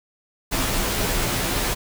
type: noise with comb filter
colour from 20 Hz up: pink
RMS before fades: -23 dBFS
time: 0.51-1.75 s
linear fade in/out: 20 ms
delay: 13 ms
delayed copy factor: -0.8
effects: none